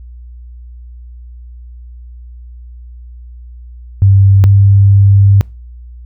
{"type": "tone pair in turn", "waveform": "sine", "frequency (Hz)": [98, 99.31], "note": ["G2", "G2"], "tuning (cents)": [0, 23], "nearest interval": "unison", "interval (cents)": 23, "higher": "second", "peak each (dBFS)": -3, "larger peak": "neither", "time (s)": [[4.02, 4.44], [4.44, 5.41]], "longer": "second", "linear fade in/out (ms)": 0, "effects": ["noise-tail reverb RT60 0.3 s tail -25 dB re dry", "added 60 Hz sine -29 dBFS peak until 6.05 s"]}